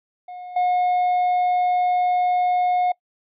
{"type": "tone with level steps", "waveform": "triangle", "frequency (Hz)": 722, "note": "F#5", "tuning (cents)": -43, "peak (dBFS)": [-31, -15], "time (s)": [0.28, 2.92], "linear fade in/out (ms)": 5, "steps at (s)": 0.56, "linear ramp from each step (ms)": 5, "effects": ["noise-tail reverb RT60 0.1 s tail -23 dB re dry", "resampled to 8000 Hz"]}